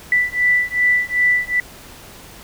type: beating tone pair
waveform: sine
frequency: 1975.5 / 1978.1 Hz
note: B6 / B6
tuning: 0 / +2 cents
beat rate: 2.6 Hz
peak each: -17 / -17 dBFS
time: 0.12-1.6 s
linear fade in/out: 2 ms
effects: pink hiss -40 dBFS RMS until 2.43 s